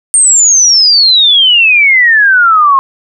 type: exponential sweep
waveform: sine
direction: down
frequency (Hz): 8810 to 1061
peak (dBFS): -3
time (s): 0.14-2.79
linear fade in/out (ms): 0
effects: none